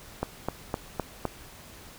click train, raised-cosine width 1 ms, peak -13 dBFS, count 5, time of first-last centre 0.23-1.253 s, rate 3.91 Hz, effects pink hiss -48 dBFS RMS until 1.98 s

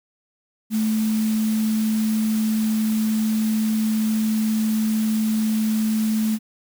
sine tone in noise, 218.4 Hz, A3, 13 cents flat, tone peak -18 dBFS, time 0.7-6.39 s, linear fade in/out 50 ms, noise white, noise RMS -35 dBFS, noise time 0.7-6.39 s, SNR +14 dB, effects none

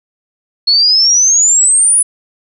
sine exponential sweep, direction up, 4304 to 10020 Hz, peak -6 dBFS, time 0.67-2.03 s, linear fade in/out 10 ms, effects none

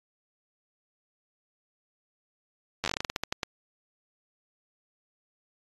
slowing click train, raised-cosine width 0.2 ms, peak -11 dBFS, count 15, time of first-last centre 2.84-3.432 s, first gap 10 ms, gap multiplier 1.2, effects AAC 32 kbps

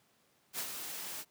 white noise with ADSR envelope, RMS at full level -36 dBFS, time 0.53-1.25 s, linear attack 60 ms, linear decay 66 ms, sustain -6 dB, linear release 51 ms, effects pink hiss -70 dBFS RMS until 1.3 s + high-pass 150 Hz 12 dB/octave

